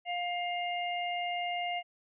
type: harmonic tone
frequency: 705 Hz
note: F5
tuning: 16 cents sharp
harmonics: 1 / 3 / 4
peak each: -33 / -38 / -39 dBFS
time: 0.05-1.83 s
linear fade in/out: 50 ms
effects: none